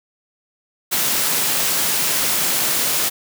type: high-pass noise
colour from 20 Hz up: white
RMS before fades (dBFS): -19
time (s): 0.91-3.1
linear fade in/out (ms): 20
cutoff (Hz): 110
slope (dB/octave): 48
effects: none